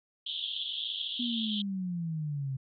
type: band-pass noise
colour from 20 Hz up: white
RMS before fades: -36 dBFS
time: 0.26-1.62 s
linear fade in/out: 5 ms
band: 3100 to 3600 Hz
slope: 96 dB/octave
type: exponential sweep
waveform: sine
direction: down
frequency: 246.9 to 130.81 Hz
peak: -31 dBFS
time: 1.19-2.57 s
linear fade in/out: 10 ms
effects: none

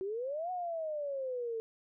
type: exponential two-way sweep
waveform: sine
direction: up then down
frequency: 371 to 740 to 443.8 Hz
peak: -34 dBFS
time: 0.01-1.6 s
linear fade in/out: 0 ms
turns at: 0.51 s
effects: none

